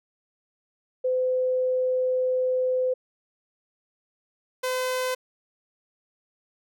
sine / sawtooth tone pair in turn, 510 / 510 Hz, C5 / C5, -44 / -44 cents, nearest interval unison, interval 0 cents, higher neither, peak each -21 dBFS, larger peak neither, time 1.04-2.94 / 4.63-5.15 s, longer first, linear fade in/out 10 ms, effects none

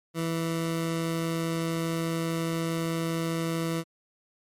20% pulse tone, 164.81 Hz, E3, in tune, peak -22 dBFS, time 0.14-3.84 s, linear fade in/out 50 ms, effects MP3 64 kbps

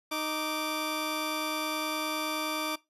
15% pulse tone pair together, 309.9 / 1170 Hz, D#4 / D6, -7 / -7 cents, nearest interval octave + major seventh, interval 2300 cents, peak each -27 dBFS, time 0.11-2.76 s, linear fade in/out 10 ms, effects noise-tail reverb RT60 0.2 s tail -20 dB re dry + resampled to 32000 Hz

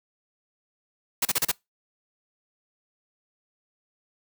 white noise bursts, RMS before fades -23 dBFS, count 5, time 1.22-1.516 s, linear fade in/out 5 ms, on 32 ms, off 34 ms, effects noise-tail reverb RT60 0.2 s tail -25 dB re dry

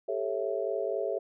sine chord, A dominant seventh, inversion third, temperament just, 396 / 440 / 550 / 660 Hz, G4 / A4 / C#5 / E5, +18 / 0 / -14 / +2 cents, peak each -34 dBFS, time 0.08-1.19 s, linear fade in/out 10 ms, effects none

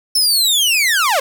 sawtooth linear sweep, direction down, 5340 to 502 Hz, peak -9 dBFS, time 0.15-1.2 s, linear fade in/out 5 ms, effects 7-bit

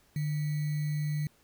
sine tone with sample-and-hold, 150 Hz, D3, 37 cents sharp, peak -28 dBFS, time 0.16-1.27 s, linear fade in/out 2 ms, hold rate 2100 Hz, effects pink hiss -65 dBFS RMS until 1.43 s

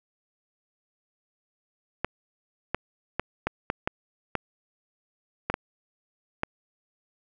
clicks, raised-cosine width 0.5 ms, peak -10 dBFS, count 10, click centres 2.046 / 2.746 / 3.196 / 3.47 / 3.701 / 3.875 / 4.353 / 5.5 / 5.541 / 6.434 s, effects none

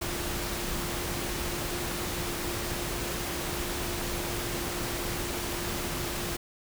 sine tone in noise, 349.2 Hz, F4, in tune, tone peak -39 dBFS, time 0.01-6.37 s, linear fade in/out 10 ms, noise pink, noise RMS -33 dBFS, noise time 0.01-6.37 s, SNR -9 dB, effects none

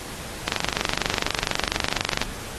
click train, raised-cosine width 0.2 ms, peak -3 dBFS, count 43, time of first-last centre 0.48-2.216 s, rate 24.2 Hz, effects pink hiss -36 dBFS RMS until 2.58 s + AAC 32 kbps

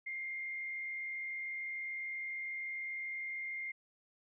sine tone with frequency modulation, 2113 Hz, C7, 16 cents sharp, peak -38 dBFS, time 0.06-3.72 s, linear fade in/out 10 ms, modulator 66.9 Hz, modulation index 0.49, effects none

